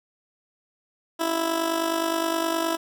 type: tone with amplitude modulation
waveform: 15% pulse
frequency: 330 Hz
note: E4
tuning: 2 cents sharp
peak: -14 dBFS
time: 1.19-2.77 s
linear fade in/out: 20 ms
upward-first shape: sine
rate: 49.6 Hz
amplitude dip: 60%
effects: none